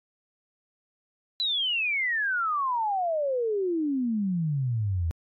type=exponential sweep; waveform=sine; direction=down; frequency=4029 to 79 Hz; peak=-24 dBFS; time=1.4-5.11 s; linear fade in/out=0 ms; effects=AAC 48 kbps